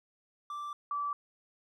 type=tone pair in turn; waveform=triangle / sine; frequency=1172 / 1157.9 Hz; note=D6 / D6; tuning=-4 / -25 cents; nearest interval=unison; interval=21 cents; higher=first; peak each=-35 / -31 dBFS; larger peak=second; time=0.5-0.73 / 0.91-1.13 s; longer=first; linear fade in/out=2 ms; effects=none